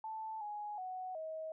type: tone with pitch steps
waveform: sine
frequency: 879 / 834 / 742 / 635 Hz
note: A5 / G#5 / F#5 / D#5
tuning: -2 / +7 / +5 / +35 cents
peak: -40 dBFS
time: 0.04-1.52 s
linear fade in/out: 2 ms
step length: 370 ms
effects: none